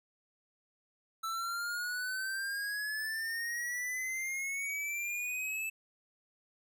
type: exponential sweep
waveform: square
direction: up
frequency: 1318.5 to 2637 Hz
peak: -35 dBFS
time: 1.23-5.7 s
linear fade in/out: 10 ms
effects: none